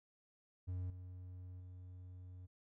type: tone with level steps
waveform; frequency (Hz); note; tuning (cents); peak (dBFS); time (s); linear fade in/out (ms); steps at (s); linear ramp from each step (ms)
triangle; 91; F#2; -28; -37 / -46 / -48; 0.67-2.47; 20; 0.9 / 1.6; 2
effects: none